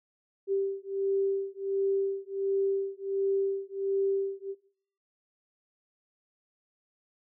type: beating tone pair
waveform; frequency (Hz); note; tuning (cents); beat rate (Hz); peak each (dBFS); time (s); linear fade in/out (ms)
sine; 391 / 392.4; G4 / G4; -4 / +2; 1.4; -30 / -30; 0.47-4.55; 50
effects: noise-tail reverb RT60 0.6 s tail -19 dB re dry